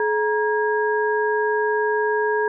sine tone cluster, 426.6 / 943 / 1640 Hz, G#4 / A#5 / G#6, +46 / +20 / -22 cents, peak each -20 / -24 / -25 dBFS, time 0-2.48 s, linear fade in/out 2 ms, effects none

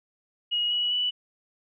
sine tone with pitch steps, 2893 / 2927 / 2961 Hz, F#7 / F#7 / F#7, -40 / -19 / +1 cents, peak -23 dBFS, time 0.51-1.11 s, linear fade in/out 20 ms, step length 200 ms, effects none

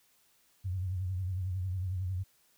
sine tone with vibrato, 92.5 Hz, F#2, in tune, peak -31 dBFS, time 0.64-2.24 s, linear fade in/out 20 ms, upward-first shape triangle, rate 11 Hz, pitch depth 96 cents each way, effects white hiss -68 dBFS RMS until 2.57 s

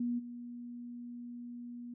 sine tone with level steps, 240.8 Hz, B3, 44 cents flat, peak -31 / -42 dBFS, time 0-1.94 s, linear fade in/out 5 ms, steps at 0.18 s, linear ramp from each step 20 ms, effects none

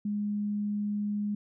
sine tone, 206.9 Hz, G#3, 6 cents flat, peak -28 dBFS, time 0.05-1.35 s, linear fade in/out 5 ms, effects none

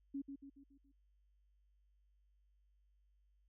sine tone with echo, 277.2 Hz, C#4, in tune, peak -39 dBFS, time 0.14-0.22 s, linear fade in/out 10 ms, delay 140 ms, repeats 5, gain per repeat -6 dB, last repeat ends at 0.92 s, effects added 50 Hz sine -70 dBFS peak until 3.48 s

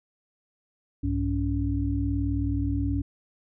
sine tone cluster, 63 / 101.8 / 281.8 Hz, B1 / G#2 / C#4, +35 / -34 / +29 cents, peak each -28 dBFS, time 1.03-3.02 s, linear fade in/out 10 ms, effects none

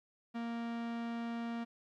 45% pulse tone, 233.1 Hz, A#3, in tune, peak -37 dBFS, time 0.34-1.65 s, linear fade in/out 20 ms, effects low-pass 3000 Hz 12 dB/octave + 13-bit

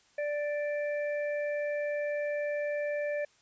harmonic tone, 587.3 Hz, D5, in tune, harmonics 1 / 3 / 4, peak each -30 / -40 / -44 dBFS, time 0.18-3.25 s, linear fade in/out 5 ms, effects white hiss -65 dBFS RMS until 3.41 s + resampled to 16000 Hz

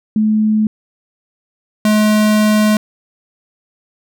sine / square tone pair in turn, 215.4 / 213 Hz, A3 / G#3, -37 / +44 cents, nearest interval unison, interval 19 cents, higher first, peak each -10 dBFS, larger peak neither, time 0.16-0.67 / 1.85-2.77 s, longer second, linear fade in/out 2 ms, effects none

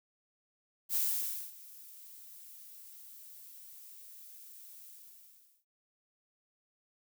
violet noise with ADSR envelope, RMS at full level -30 dBFS, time 0.89-5.65 s, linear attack 65 ms, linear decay 560 ms, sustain -22 dB, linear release 810 ms, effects none

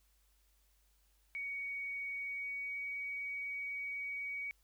sine tone with pitch glide, 2242 to 2256 Hz, C#7 to C#7, +19 to +30 cents, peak -38 dBFS, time 1.35-4.51 s, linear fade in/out 0 ms, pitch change +11 cents, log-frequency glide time 2.14-2.89 s, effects added 50 Hz sine -70 dBFS peak until 4.63 s + white hiss -75 dBFS RMS until 4.63 s

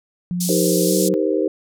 sine tone with pitch glide, 177.2 to 185.9 Hz, F3 to F#3, +25 to +8 cents, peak -20 dBFS, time 0.31-1.14 s, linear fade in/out 0 ms, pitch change +83 cents, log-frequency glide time 0.86-0.92 s
white band-pass noise, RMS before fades -25 dBFS, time 0.4-1.09 s, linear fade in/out 10 ms, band 4400 to 12000 Hz, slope 24 dB/octave
sine chord, C minor seventh, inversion first, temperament just, 314 / 392.4 / 470.9 / 523.3 Hz, Eb4 / G4 / Bb4 / C5, +16 / +2 / +18 / 0 cents, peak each -21 / -21 / -23 / -23 dBFS, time 0.49-1.48 s, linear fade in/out 2 ms
effects none

